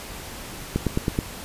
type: click train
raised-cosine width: 3 ms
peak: -8 dBFS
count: 5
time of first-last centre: 0.76-1.189 s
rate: 9.33 Hz
effects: pink hiss -37 dBFS RMS until 1.44 s + resampled to 32000 Hz